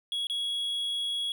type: tone with dropouts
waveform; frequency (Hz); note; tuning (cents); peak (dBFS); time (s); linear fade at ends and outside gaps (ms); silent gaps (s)
triangle; 3335; G#7; +7; -27; 0.12-1.32; 1; 0.27-0.298
effects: none